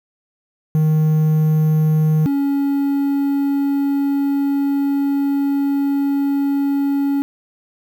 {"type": "tone pair in turn", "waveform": "triangle", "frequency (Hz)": [155.56, 280.1], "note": ["D#3", "C#4"], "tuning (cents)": [0, 18], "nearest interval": "minor seventh", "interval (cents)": 1018, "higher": "second", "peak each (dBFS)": [-10, -13], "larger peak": "first", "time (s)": [[0.75, 2.26], [2.26, 7.22]], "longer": "second", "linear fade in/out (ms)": 0, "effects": ["7-bit"]}